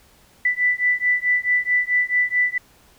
sine beating tone pair, 1980 / 1984.6 Hz, B6 / B6, +4 / +8 cents, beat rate 4.6 Hz, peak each -20 dBFS, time 0.45-2.58 s, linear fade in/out 5 ms, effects pink hiss -54 dBFS RMS until 2.98 s

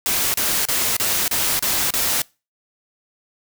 white noise bursts, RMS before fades -20 dBFS, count 7, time 0.06-2.218 s, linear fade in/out 0 ms, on 280 ms, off 33 ms, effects noise-tail reverb RT60 0.3 s tail -25 dB re dry

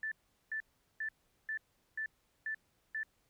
sine tone bursts, 1760 Hz, A6, in tune, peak -35 dBFS, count 7, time 0.03-3.032 s, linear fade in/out 2 ms, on 86 ms, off 400 ms, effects pink hiss -75 dBFS RMS until 3.29 s

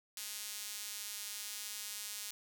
sawtooth tone with high-pass filter, 207.7 Hz, G#3, in tune, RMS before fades -44 dBFS, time 0.17-2.31 s, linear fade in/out 2 ms, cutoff 4700 Hz, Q 0.59, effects none

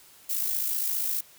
violet noise with amplitude modulation, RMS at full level -26 dBFS, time 0.29-1.21 s, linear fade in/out 10 ms, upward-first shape sine, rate 55 Hz, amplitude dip 50%, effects white hiss -54 dBFS RMS until 1.38 s

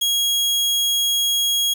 sawtooth tone, 3300 Hz, G#7, 12 cents flat, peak -14 dBFS, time 0.01-1.74 s, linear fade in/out 10 ms, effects 7-bit

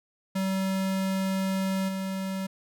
square tone with level steps, 191.3 Hz, G3, 42 cents flat, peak -26 / -30 dBFS, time 0.35-2.47 s, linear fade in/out 10 ms, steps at 1.88 s, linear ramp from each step 10 ms, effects none

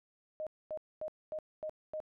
sine tone bursts, 620 Hz, D#5, 6 cents flat, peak -36 dBFS, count 6, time 0.4-2.002 s, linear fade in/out 0 ms, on 67 ms, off 240 ms, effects none

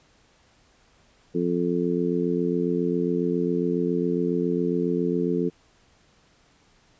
harmonic tone, 87.3 Hz, F2, in tune, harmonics 2 / 3 / 4 / 5, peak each -27 / -27 / -27 / -27 dBFS, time 1.34-5.5 s, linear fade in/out 20 ms, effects pink hiss -60 dBFS RMS until 6.99 s + resampled to 16000 Hz

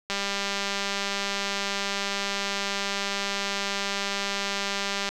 click train, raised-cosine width 0.2 ms, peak -11 dBFS, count 994, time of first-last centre 0.1-5.09 s, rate 199 Hz, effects none

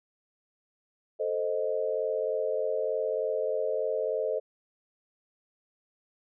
sine chord, A diminished, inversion none, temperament equal, 440 / 523.3 / 622.3 Hz, A4 / C5 / Eb5, 0 / 0 / 0 cents, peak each -31 dBFS, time 1.19-4.4 s, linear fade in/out 20 ms, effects none

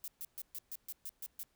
violet noise bursts, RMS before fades -43 dBFS, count 9, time 0.04-1.431 s, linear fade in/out 0 ms, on 39 ms, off 130 ms, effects pink hiss -75 dBFS RMS until 1.55 s

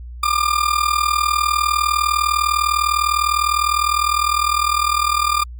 40% pulse tone with amplitude modulation, 1200 Hz, D6, 37 cents sharp, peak -11 dBFS, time 0.23-5.44 s, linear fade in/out 5 ms, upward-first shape sine, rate 39.9 Hz, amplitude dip 80%, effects added 60 Hz sine -30 dBFS peak until 5.59 s + MP3 96 kbps

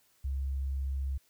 sine tone, 67.7 Hz, C#2, 40 cents flat, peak -30 dBFS, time 0.24-1.18 s, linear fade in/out 10 ms, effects white hiss -68 dBFS RMS until 1.29 s

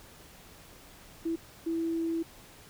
sine tone bursts at uneven times, 329.9 Hz, E4, 1 cent sharp, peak -28 dBFS, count 2, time 1.25-1.36 / 1.66-2.23 s, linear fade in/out 10 ms, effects pink hiss -53 dBFS RMS until 2.69 s

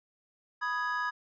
triangle chord, G# minor, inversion first, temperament equal with one note detuned, 987.8 / 1244.5 / 1667 Hz, B5 / D#6 / G#6, 0 / 0 / +6 cents, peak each -33 / -33 / -31 dBFS, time 0.61-1.11 s, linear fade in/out 20 ms, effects resampled to 16000 Hz

